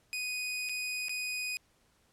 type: tone with dropouts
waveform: sawtooth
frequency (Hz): 2489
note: D#7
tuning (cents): 0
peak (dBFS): -30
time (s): 0.13-1.57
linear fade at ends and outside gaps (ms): 0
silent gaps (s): 0.689-0.694 / 1.084-1.094
effects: pink hiss -69 dBFS RMS until 2.12 s + low-pass 12000 Hz 12 dB/octave